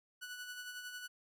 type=tone with tremolo; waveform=sawtooth; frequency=1479 Hz; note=F#6; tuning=1 cent flat; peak=-39 dBFS; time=0.21-1.08 s; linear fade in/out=20 ms; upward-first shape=sine; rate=11 Hz; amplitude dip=45%; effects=none